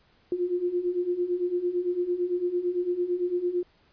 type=beating tone pair; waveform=sine; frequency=349.2 / 358.1 Hz; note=F4 / F4; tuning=0 / +43 cents; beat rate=8.9 Hz; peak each=-30 / -26 dBFS; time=0.32-3.63 s; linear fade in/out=2 ms; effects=pink hiss -63 dBFS RMS until 3.92 s + resampled to 11025 Hz